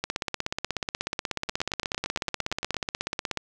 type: two click trains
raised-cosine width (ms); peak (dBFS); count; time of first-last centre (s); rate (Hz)
0.2; -13 / -10; 12 / 56; 1.49-2.744 / 0.04-3.373; 8.77 / 16.5
effects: none